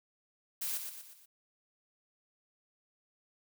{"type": "noise with echo", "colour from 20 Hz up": "blue", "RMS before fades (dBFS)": -36, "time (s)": [0.61, 0.78], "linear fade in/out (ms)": 10, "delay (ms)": 120, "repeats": 4, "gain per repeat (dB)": -6, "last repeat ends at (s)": 1.26, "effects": []}